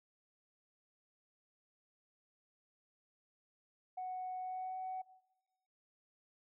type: tone with pitch glide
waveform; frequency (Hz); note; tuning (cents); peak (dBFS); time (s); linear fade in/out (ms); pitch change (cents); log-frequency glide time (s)
sine; 740 to 749; F#5 to F#5; 0 to +21; -38; 3.97-5.02; 10; +21; 4.4-4.78
effects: noise-tail reverb RT60 1.0 s tail -19 dB re dry + tanh soft clip ceiling -35 dBFS